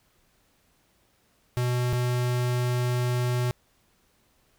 square tone pair in turn, 123.47 / 123.47 Hz, B2 / B2, 0 / 0 cents, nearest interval unison, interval 0 cents, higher neither, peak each -24 dBFS, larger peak neither, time 1.57-1.93 / 1.93-3.51 s, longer second, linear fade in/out 0 ms, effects pink hiss -66 dBFS RMS until 4.58 s

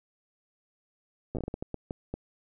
slowing click train, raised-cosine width 2 ms, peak -20 dBFS, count 12, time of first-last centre 1.35-2.14 s, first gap 8 ms, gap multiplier 1.4, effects none

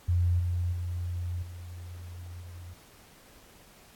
sine tone with level steps, 87.8 Hz, F2, 10 cents sharp, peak -22 / -26 / -30 / -39 / -41 dBFS, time 0.08-2.74 s, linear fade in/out 10 ms, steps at 0.39 / 0.72 / 1.42 / 2.41 s, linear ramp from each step 10 ms, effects pink hiss -56 dBFS RMS until 3.95 s + AAC 64 kbps

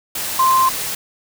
sine tone in noise, 1046.5 Hz, C6, in tune, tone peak -11 dBFS, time 0.39-0.69 s, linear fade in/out 5 ms, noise white, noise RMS -24 dBFS, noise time 0.15-0.95 s, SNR +10 dB, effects none

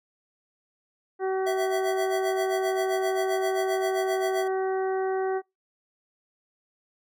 harmonic tone, 380 Hz, F#4, 46 cents sharp, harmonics 1 / 2 / 3 / 4 / 5, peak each -25 / -31 / -40 / -40 / -44 dBFS, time 1.19-5.42 s, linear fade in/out 50 ms
square tone with tremolo, 659.3 Hz, E5, in tune, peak -27 dBFS, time 1.46-4.48 s, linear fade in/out 10 ms, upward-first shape sine, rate 7.6 Hz, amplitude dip 80%
effects noise-tail reverb RT60 0.2 s tail -26 dB re dry

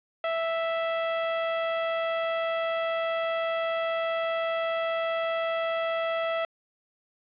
sawtooth tone, 659 Hz, E5, 1 cent flat, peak -22 dBFS, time 0.24-6.45 s, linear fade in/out 2 ms, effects resampled to 8000 Hz + 8-bit

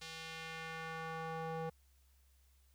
square tone with band-pass filter sweep, 162.2 Hz, E3, 28 cents flat, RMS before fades -44 dBFS, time 0.01-1.7 s, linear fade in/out 10 ms, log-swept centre 4100 to 610 Hz, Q 1.1, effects added 66 Hz sine -66 dBFS peak until 2.74 s + white hiss -75 dBFS RMS until 2.74 s

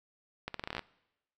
accelerating click train, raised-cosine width 0.3 ms, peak -20 dBFS, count 11, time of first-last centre 0.48-0.793 s, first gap 63 ms, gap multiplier 0.83, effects noise-tail reverb RT60 0.9 s tail -22 dB re dry

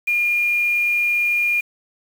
sine tone with quantisation, 2417 Hz, D7, 49 cents sharp, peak -16 dBFS, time 0.07-1.61 s, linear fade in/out 10 ms, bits 6, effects none

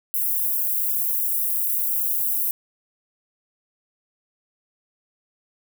white high-pass noise, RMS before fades -23 dBFS, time 0.14-2.51 s, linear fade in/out 0 ms, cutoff 12000 Hz, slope 24 dB/octave, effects none

